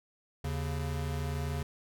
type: tone pair together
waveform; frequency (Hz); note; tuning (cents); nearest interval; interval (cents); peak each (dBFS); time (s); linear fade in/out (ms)
square; 78.35 / 139.6; D#2 / C#3; +13 / +13; minor seventh; 1000; -35 / -36; 0.44-1.63; 5
effects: none